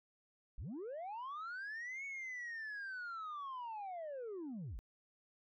sine linear two-way sweep, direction up then down, 31.77 to 2232 to 31.77 Hz, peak -40 dBFS, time 0.58-4.79 s, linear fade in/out 0 ms, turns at 2.05 s, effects tanh soft clip ceiling -41 dBFS

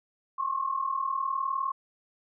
sine tone pair together, 1067 / 1106.8 Hz, C6 / C#6, +34 / -3 cents, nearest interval minor second, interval 63 cents, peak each -29 / -31 dBFS, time 0.38-1.72 s, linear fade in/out 10 ms, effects none

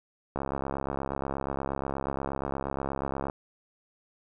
click train, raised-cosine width 1 ms, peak -17 dBFS, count 202, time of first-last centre 0.36-3.299 s, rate 68.4 Hz, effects none

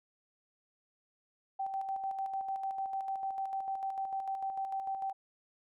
sine tone with tremolo, 776 Hz, G5, 18 cents flat, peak -32 dBFS, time 1.59-5.13 s, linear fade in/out 10 ms, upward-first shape square, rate 6.7 Hz, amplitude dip 45%, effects none

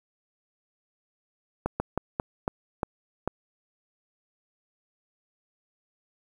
slowing click train, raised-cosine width 1 ms, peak -12 dBFS, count 7, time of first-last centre 1.66-3.276 s, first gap 140 ms, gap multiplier 1.26, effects 8-bit

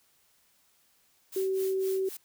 blue noise with tremolo, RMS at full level -41 dBFS, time 1.32-2.17 s, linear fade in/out 5 ms, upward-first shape sine, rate 3.9 Hz, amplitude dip 90%
sine tone, 381.7 Hz, G4, 46 cents flat, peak -26 dBFS, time 1.36-2.09 s, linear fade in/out 5 ms
effects white hiss -67 dBFS RMS until 2.24 s

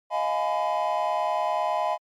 triangle chord, F half-diminished seventh, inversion third, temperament just, 628.6 / 698.5 / 838.1 / 1005.8 Hz, Eb5 / F5 / Ab5 / Cb6, +18 / 0 / +16 / +31 cents, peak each -26 dBFS, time 0.1-1.98 s, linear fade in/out 50 ms, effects tanh soft clip ceiling -14 dBFS + MP3 96 kbps

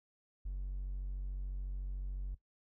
triangle tone, 46.91 Hz, F#1, 25 cents sharp, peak -34 dBFS, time 0.45-2.35 s, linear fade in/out 10 ms, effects noise-tail reverb RT60 0.1 s tail -17 dB re dry + tanh soft clip ceiling -31 dBFS

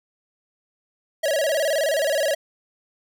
square tone with vibrato, 599 Hz, D5, 34 cents sharp, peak -20 dBFS, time 1.23-2.35 s, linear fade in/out 10 ms, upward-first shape square, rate 19 Hz, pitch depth 120 cents each way, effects none

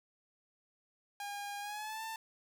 sawtooth tone with pitch glide, 812 to 890.6 Hz, G#5 to A5, -39 to +21 cents, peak -36 dBFS, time 1.2-2.16 s, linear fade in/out 2 ms, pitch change +160 cents, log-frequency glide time 1.6-2.03 s, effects none

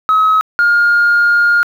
sine tone pair in turn, 1279 / 1416.7 Hz, D#6 / F6, +47 / +24 cents, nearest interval major second, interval 177 cents, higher second, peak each -6 dBFS, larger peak neither, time 0.09-0.41 / 0.59-1.63 s, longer second, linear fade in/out 0 ms, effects tanh soft clip ceiling -5 dBFS + 7-bit

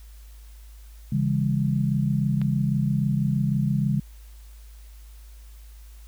sine chord, C# minor, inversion none, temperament equal with one note detuned, 138.59 / 164.81 / 202.3 Hz, C#3 / E3 / G#3, 0 / 0 / -45 cents, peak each -23 / -27 / -25 dBFS, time 1.12-4 s, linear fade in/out 5 ms
click, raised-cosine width 0.3 ms, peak -23 dBFS, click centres 2.416 s
effects added 53 Hz sine -42 dBFS peak until 6.07 s + white hiss -57 dBFS RMS until 6.07 s

